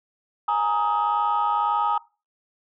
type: chord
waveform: sine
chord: Ab suspended second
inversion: none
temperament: equal with one note detuned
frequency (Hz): 830.6 / 932.3 / 1258.2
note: Ab5 / Bb5 / Eb6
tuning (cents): 0 / 0 / +19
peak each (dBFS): -23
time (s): 0.48-1.98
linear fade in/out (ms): 5
effects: noise-tail reverb RT60 0.3 s tail -21 dB re dry + tanh soft clip ceiling -14 dBFS